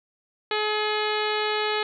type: harmonic tone with a mistuned harmonic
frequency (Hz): 425.2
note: G#4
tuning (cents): +41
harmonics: 1 / 2 / 3 / 4 / 5 / 6 / 7 / 8 / 9 / 10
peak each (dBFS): -27 / -30 / -32 / -33 / -34 / -35 / -35 / -36 / -37 / -37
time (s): 0.51-1.83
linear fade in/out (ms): 2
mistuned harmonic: 6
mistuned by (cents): -40
effects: none